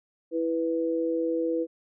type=tone pair together; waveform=sine; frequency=329.6 / 493.5 Hz; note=E4 / B4; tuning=0 / -1 cents; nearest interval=perfect fifth; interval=699 cents; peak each=-27 dBFS; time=0.31-1.67 s; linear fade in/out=50 ms; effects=none